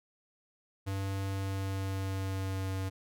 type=tone with pitch glide; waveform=square; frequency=97.4 to 95.4 Hz; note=G2 to G2; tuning=-11 to -47 cents; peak=-33 dBFS; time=0.86-2.9 s; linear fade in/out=20 ms; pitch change=-36 cents; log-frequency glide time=1.24-2.72 s; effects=none